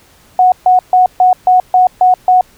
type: tone bursts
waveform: sine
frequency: 735 Hz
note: F#5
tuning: 12 cents flat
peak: -4 dBFS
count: 8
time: 0.39-2.41 s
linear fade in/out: 2 ms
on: 130 ms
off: 140 ms
effects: pink hiss -46 dBFS RMS until 2.57 s